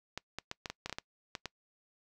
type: clicks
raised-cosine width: 0.2 ms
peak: -20 dBFS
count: 11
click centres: 0.176 / 0.386 / 0.514 / 0.658 / 0.7 / 0.86 / 0.896 / 0.927 / 0.985 / 1.352 / 1.457 s
effects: noise-tail reverb RT60 0.1 s tail -24 dB re dry